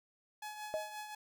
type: tone with tremolo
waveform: sawtooth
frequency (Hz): 847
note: G#5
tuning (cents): +34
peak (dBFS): -37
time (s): 0.42-1.15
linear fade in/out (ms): 5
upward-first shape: triangle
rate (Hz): 5.7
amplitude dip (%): 55
type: tone with exponential decay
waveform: sine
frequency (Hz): 629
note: D#5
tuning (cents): +19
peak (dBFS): -30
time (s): 0.74-0.98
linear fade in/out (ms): 0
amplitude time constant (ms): 51
effects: none